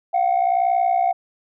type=tone pair together; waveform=sine; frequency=698.7 / 760 Hz; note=F5 / F#5; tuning=+1 / +46 cents; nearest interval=minor second; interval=145 cents; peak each=-17 dBFS; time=0.13-1.13 s; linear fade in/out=20 ms; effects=tanh soft clip ceiling -12 dBFS